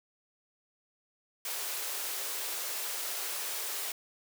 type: high-pass noise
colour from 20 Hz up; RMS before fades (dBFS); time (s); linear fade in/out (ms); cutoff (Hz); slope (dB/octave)
white; -36; 1.45-3.92; 2; 350; 48
effects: none